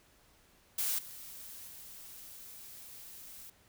blue noise with level steps, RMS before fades -33 / -48 / -50 dBFS, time 0.78-3.5 s, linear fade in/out 5 ms, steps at 0.98 / 1.67 s, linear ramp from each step 10 ms, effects pink hiss -65 dBFS RMS until 3.68 s

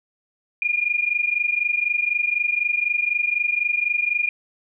sine tone pair together, 2412 / 2436 Hz, D7 / D#7, +46 / -37 cents, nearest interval unison, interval 17 cents, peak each -22 dBFS, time 0.62-4.29 s, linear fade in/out 2 ms, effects none

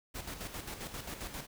pink noise with tremolo, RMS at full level -41 dBFS, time 0.14-1.47 s, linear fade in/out 20 ms, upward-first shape square, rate 7.5 Hz, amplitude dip 55%, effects none

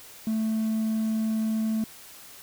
triangle tone, 220 Hz, A3, in tune, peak -21 dBFS, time 0.27-1.84 s, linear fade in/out 2 ms, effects tanh soft clip ceiling -17 dBFS + white hiss -47 dBFS RMS until 2.42 s

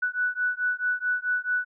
sine beating tone pair, 1480 / 1484.6 Hz, F#6 / F#6, 0 / +5 cents, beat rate 4.6 Hz, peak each -27 dBFS, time 0.02-1.65 s, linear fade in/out 10 ms, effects none

